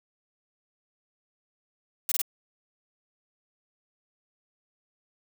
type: noise bursts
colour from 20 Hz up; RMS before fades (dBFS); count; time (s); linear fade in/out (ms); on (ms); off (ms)
blue; -27; 3; 2.09-2.217; 2; 27; 23
effects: none